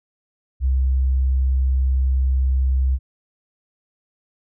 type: tone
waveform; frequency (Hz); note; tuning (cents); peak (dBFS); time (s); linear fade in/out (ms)
sine; 65.41; C2; 0; -15; 0.6-2.99; 50
effects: none